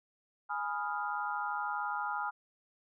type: chord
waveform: sine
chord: F half-diminished seventh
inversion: first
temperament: equal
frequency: 830.6 / 987.8 / 1244.5 / 1396.9 Hz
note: Ab5 / Cb6 / Eb6 / F6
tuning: 0 / 0 / 0 / 0 cents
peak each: -37 / -40 / -39 / -38 dBFS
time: 0.49-2.31 s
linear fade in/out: 20 ms
effects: none